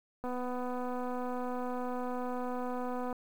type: click train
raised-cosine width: 1 ms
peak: -25 dBFS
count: 720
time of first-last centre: 0.24-3.128 s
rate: 249 Hz
effects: 9-bit